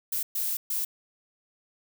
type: noise bursts at uneven times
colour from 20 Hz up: violet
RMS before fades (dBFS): -29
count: 3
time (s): 0.12-0.23 / 0.35-0.57 / 0.7-0.85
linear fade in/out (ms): 5
effects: none